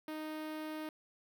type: tone with notch filter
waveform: sawtooth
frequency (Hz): 310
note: D#4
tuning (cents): -6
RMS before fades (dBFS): -42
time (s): 0.08-0.89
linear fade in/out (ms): 2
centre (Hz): 7000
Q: 0.86
effects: none